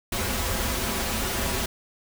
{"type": "noise with comb filter", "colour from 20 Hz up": "pink", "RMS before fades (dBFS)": -27, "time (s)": [0.12, 1.66], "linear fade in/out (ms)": 5, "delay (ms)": 6.6, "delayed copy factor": -0.75, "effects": []}